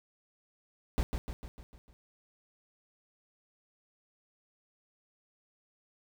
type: noise with echo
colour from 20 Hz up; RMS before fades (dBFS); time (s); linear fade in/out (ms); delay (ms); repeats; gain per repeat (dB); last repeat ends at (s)
brown; -28; 0.98-1.03; 0; 150; 6; -5; 1.93
effects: none